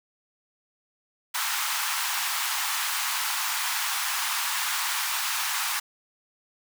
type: high-pass noise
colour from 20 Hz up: pink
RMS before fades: -28 dBFS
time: 1.34-5.8 s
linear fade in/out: 10 ms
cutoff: 860 Hz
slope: 48 dB/octave
effects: none